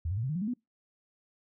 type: tone with pitch steps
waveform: sine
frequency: 82.41 / 96.32 / 112.58 / 131.58 / 153.78 / 179.74 / 210.1 / 245.5 Hz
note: E2 / G2 / A2 / C3 / D#3 / F#3 / G#3 / B3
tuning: 0 / -30 / +40 / +10 / -20 / -50 / +20 / -10 cents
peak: -29 dBFS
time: 0.05-0.538 s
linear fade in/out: 5 ms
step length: 61 ms
effects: noise-tail reverb RT60 0.2 s tail -25 dB re dry